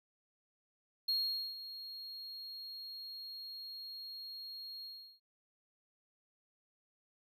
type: tone with ADSR envelope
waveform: triangle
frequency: 4270 Hz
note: C8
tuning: 34 cents sharp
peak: -29 dBFS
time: 1.08-5.2 s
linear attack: 8 ms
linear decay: 460 ms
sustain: -14 dB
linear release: 360 ms
effects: none